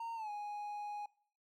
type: tone with pitch glide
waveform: triangle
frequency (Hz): 920 to 829.2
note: A#5 to G#5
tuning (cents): -23 to -3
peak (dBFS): -38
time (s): 0-1.06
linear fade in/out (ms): 5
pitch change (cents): -180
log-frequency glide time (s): 0.15-0.3
effects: noise-tail reverb RT60 0.5 s tail -21 dB re dry